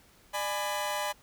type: chord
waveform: sawtooth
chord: G# diminished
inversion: second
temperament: just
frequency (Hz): 598 / 830.6 / 996.7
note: D5 / G#5 / B5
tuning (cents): +31 / 0 / +16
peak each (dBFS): -31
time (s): 0.33-1.13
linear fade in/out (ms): 20
effects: pink hiss -60 dBFS RMS until 1.22 s